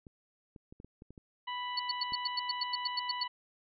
clicks, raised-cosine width 3 ms, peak -37 dBFS, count 9, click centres 0.068 / 0.562 / 0.725 / 0.801 / 0.846 / 1.021 / 1.106 / 1.178 / 2.122 s
harmonic tone, 987.8 Hz, B5, in tune, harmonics 1 / 2 / 3 / 4, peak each -37 / -43 / -42 / -53 dBFS, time 1.47-3.28 s, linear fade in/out 10 ms
sine tone bursts, 4435 Hz, C#8, in tune, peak -29 dBFS, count 13, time 1.77-3.235 s, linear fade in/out 5 ms, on 25 ms, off 95 ms
effects none

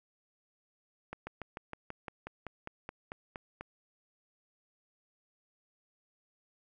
slowing click train, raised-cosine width 0.5 ms, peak -25 dBFS, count 14, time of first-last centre 1.13-3.61 s, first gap 140 ms, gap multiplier 1.05, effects none

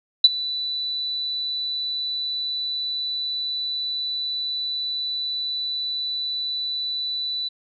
sine tone with ADSR envelope, 3974 Hz, B7, 10 cents sharp, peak -5 dBFS, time 0.24-7.49 s, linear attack 5 ms, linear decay 32 ms, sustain -19 dB, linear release 14 ms, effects none

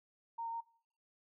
sine tone with pitch steps, 924 / 917 / 924 Hz, A#5 / A#5 / A#5, -16 / -29 / -16 cents, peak -38 dBFS, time 0.38-0.608 s, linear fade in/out 10 ms, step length 76 ms, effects noise-tail reverb RT60 0.6 s tail -23 dB re dry

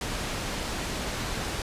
pink low-pass noise, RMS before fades -32 dBFS, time 0.01-1.62 s, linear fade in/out 2 ms, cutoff 7800 Hz, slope 12 dB/octave, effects resampled to 32000 Hz

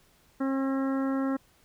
harmonic tone with a mistuned harmonic, 268.9 Hz, C4, 47 cents sharp, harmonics 1 / 2 / 3 / 4 / 5 / 6 / 7, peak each -26 / -35 / -42 / -41 / -40 / -47 / -48 dBFS, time 0.4-1.37 s, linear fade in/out 10 ms, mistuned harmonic 6, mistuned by +18 cents, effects pink hiss -63 dBFS RMS until 1.64 s

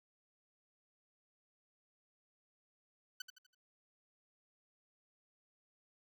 15% pulse tone with echo, 1505 Hz, F#6, 29 cents sharp, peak -35 dBFS, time 3.2-3.22 s, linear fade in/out 5 ms, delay 82 ms, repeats 4, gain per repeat -8 dB, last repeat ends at 3.548 s, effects none

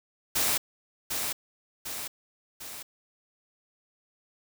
white noise with echo, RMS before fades -26 dBFS, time 0.35-0.58 s, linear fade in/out 10 ms, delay 750 ms, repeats 3, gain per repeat -5 dB, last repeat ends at 2.83 s, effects none

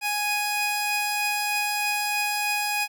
sawtooth tone pair together, 830.6 / 2495 Hz, G#5 / D#7, 0 / +4 cents, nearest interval octave + perfect fifth, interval 1904 cents, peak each -23 dBFS, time 0.01-2.88 s, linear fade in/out 50 ms, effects none

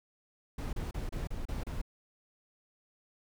brown noise bursts, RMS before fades -36 dBFS, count 7, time 0.58-1.816 s, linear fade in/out 5 ms, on 150 ms, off 31 ms, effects none

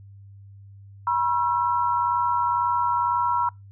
sine tone cluster, 965 / 1067 / 1339 Hz, B5 / C6 / E6, -40 / +34 / +27 cents, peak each -21 / -28 / -27 dBFS, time 1.07-3.49 s, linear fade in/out 2 ms, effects noise-tail reverb RT60 0.2 s tail -26 dB re dry + added 99 Hz sine -43 dBFS peak until 3.71 s

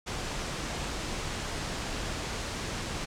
pink low-pass noise, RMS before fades -35 dBFS, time 0.06-3.06 s, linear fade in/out 20 ms, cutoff 8000 Hz, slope 24 dB/octave, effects none

